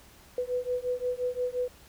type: beating tone pair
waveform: sine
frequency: 493.9 / 499.6 Hz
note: B4 / B4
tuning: 0 / +20 cents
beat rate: 5.7 Hz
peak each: -31 dBFS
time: 0.38-1.68 s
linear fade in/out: 2 ms
effects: added 66 Hz sine -59 dBFS peak until 1.88 s + pink hiss -55 dBFS RMS until 1.88 s